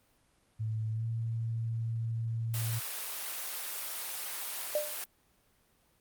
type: tone with pitch glide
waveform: sine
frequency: 110 to 114.14 Hz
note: A2 to A#2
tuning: 0 to -36 cents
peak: -31 dBFS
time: 0.59-2.8 s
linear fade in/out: 20 ms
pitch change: +64 cents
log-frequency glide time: 0.92-1.06 s
type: high-pass noise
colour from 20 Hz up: white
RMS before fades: -38 dBFS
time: 2.54-5.04 s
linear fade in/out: 0 ms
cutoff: 580 Hz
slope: 12 dB/octave
type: tone with exponential decay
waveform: sine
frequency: 597 Hz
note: D5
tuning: 28 cents sharp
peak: -24 dBFS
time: 4.75-5 s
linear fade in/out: 2 ms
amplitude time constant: 53 ms
effects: pink hiss -69 dBFS RMS until 6 s + Opus 32 kbps